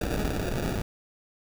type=noise with sample-and-hold; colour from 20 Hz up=pink; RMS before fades=-29 dBFS; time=0.01-0.82 s; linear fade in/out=5 ms; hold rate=1050 Hz; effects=none